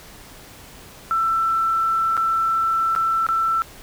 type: tone with dropouts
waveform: sine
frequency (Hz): 1334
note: E6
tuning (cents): +20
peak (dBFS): -17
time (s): 1.11-3.62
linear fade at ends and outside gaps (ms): 0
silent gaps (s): 2.168-2.176 / 2.951-2.962 / 3.266-3.288
effects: pink hiss -43 dBFS RMS until 3.82 s